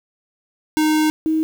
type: tone pair in turn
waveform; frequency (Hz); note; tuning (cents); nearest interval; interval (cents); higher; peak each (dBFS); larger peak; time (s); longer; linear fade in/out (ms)
square / sine; 309 / 316.4; D#4 / D#4; -12 / +29; unison; 41; second; -15 / -15; neither; 0.77-1.1 / 1.26-1.43; first; 0
effects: 7-bit